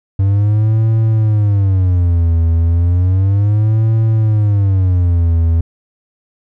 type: tone with vibrato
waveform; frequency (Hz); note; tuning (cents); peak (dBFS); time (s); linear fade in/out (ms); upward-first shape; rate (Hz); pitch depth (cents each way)
triangle; 96; G2; -36; -7; 0.19-5.61; 5; sine; 0.33; 260
effects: none